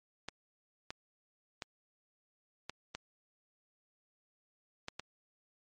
clicks, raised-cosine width 0.2 ms, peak -22 dBFS, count 7, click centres 0.286 / 0.905 / 1.622 / 2.696 / 2.95 / 4.884 / 4.996 s, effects MP3 48 kbps

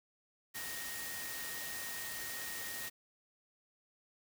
sine tone in noise, 1863 Hz, A#6, 2 cents flat, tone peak -46 dBFS, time 0.54-2.9 s, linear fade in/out 20 ms, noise white, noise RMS -43 dBFS, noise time 0.54-2.9 s, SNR -6 dB, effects none

